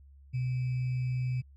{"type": "tone with sample-and-hold", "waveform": "sine", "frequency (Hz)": 126.5, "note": "B2", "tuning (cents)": 42, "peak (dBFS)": -28, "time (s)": [0.33, 1.42], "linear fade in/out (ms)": 20, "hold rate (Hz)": 2450, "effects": ["added 69 Hz sine -52 dBFS peak until 1.56 s", "low-pass 4000 Hz 12 dB/octave"]}